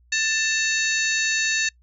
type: harmonic tone with a mistuned harmonic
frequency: 885 Hz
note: A5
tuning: 10 cents sharp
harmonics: 2 / 3 / 4 / 5 / 6 / 7 / 8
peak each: -24 / -26 / -30 / -29 / -39 / -29 / -31 dBFS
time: 0.12-1.69 s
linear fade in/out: 5 ms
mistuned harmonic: 4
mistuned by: +100 cents
effects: noise-tail reverb RT60 0.1 s tail -24 dB re dry + added 60 Hz sine -54 dBFS peak until 1.82 s